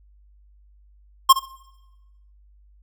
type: tone with echo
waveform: square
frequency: 1069 Hz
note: C6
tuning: 37 cents sharp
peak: -8 dBFS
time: 1.29-1.33 s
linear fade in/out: 10 ms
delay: 66 ms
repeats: 2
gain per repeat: -14 dB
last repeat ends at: 1.462 s
effects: noise-tail reverb RT60 1.0 s tail -21 dB re dry + added 50 Hz sine -51 dBFS peak until 2.82 s